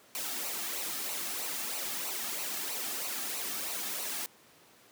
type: noise with flanger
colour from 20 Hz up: white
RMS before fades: -36 dBFS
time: 0.15-4.26 s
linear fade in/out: 0 ms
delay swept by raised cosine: 0.58 to 2.08 ms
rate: 3.1 Hz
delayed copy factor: -0.6
effects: pink hiss -59 dBFS RMS until 4.91 s + high-pass 200 Hz 12 dB/octave